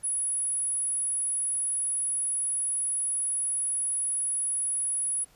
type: tone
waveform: sine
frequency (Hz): 10220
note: D#9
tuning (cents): +45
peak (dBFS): -26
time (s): 0.03-5.25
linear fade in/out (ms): 20
effects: pink hiss -60 dBFS RMS until 5.35 s + resampled to 32000 Hz